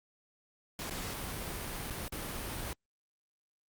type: noise with dropouts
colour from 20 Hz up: pink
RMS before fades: -39 dBFS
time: 0.79-2.73 s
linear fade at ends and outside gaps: 1 ms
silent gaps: 0.898-0.908 / 1.901-1.906 / 2.081-2.123 s
effects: Opus 48 kbps